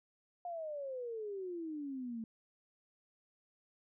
sine exponential sweep, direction down, 715 to 219.9 Hz, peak -39 dBFS, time 0.45-2.24 s, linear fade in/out 2 ms, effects none

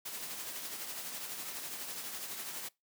white noise with tremolo, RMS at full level -40 dBFS, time 0.05-2.69 s, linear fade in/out 10 ms, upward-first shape triangle, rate 12 Hz, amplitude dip 45%, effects noise-tail reverb RT60 0.2 s tail -23 dB re dry + high-pass 150 Hz 12 dB/octave

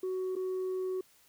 sine tone with dropouts, 372.6 Hz, F#4, 12 cents sharp, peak -29 dBFS, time 0.03-1.01 s, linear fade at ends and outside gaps 5 ms, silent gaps 0.355-0.363 s, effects tanh soft clip ceiling -30 dBFS + white hiss -64 dBFS RMS until 1.28 s

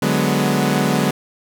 sawtooth chord, G# half-diminished seventh, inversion second, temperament equal, 146.83 / 185 / 207.7 / 246.9 Hz, D3 / F#3 / G#3 / B3, 0 / 0 / 0 / 0 cents, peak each -17 dBFS, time 0.02-1.11 s, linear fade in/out 5 ms, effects none

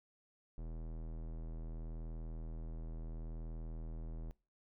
square tone with low-pass filter, 40.36 Hz, E1, 36 cents flat, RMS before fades -44 dBFS, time 0.58-4.31 s, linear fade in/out 0 ms, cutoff 560 Hz, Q 0.66, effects noise-tail reverb RT60 0.3 s tail -22 dB re dry

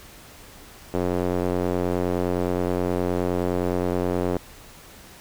square tone with band-pass filter, 44.8 Hz, F1, 45 cents sharp, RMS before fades -24 dBFS, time 0.94-4.37 s, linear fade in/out 0 ms, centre 440 Hz, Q 1.3, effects pink hiss -46 dBFS RMS until 5.2 s

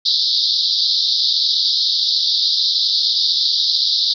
pink band-pass noise, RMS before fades -17 dBFS, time 0.05-4.14 s, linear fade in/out 10 ms, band 3600 to 5100 Hz, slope 96 dB/octave, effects none

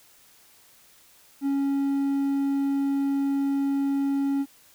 triangle tone, 277.2 Hz, C#4, in tune, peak -20 dBFS, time 1.41-4.46 s, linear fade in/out 50 ms, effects white hiss -56 dBFS RMS until 4.74 s

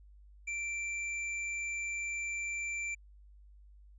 sine tone with tanh clipping, 2349 Hz, D7, in tune, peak -36 dBFS, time 0.47-2.95 s, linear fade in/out 10 ms, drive 17 dB, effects added 50 Hz sine -54 dBFS peak until 3.98 s + resampled to 24000 Hz

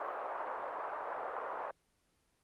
white band-pass noise, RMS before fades -40 dBFS, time 0-1.71 s, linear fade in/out 2 ms, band 490 to 1200 Hz, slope 24 dB/octave, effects pink hiss -75 dBFS RMS until 2.43 s + Opus 24 kbps

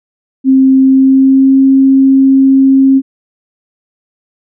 sine tone with pitch glide, 265 to 268.5 Hz, C4 to C4, +22 to +45 cents, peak -3 dBFS, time 0.44-3.02 s, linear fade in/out 50 ms, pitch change +23 cents, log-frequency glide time 0.79-1.59 s, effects none

